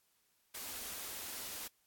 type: band-stop noise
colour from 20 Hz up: white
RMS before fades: -44 dBFS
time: 0.54-1.68 s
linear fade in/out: 10 ms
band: 110 to 170 Hz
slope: 96 dB/octave
effects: white hiss -75 dBFS RMS until 1.86 s + AAC 64 kbps